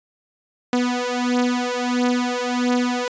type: beating tone pair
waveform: sawtooth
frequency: 245.9 / 247.4 Hz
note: B3 / B3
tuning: -7 / +3 cents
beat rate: 1.5 Hz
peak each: -18 dBFS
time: 0.73-3.08 s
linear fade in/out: 2 ms
effects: resampled to 16000 Hz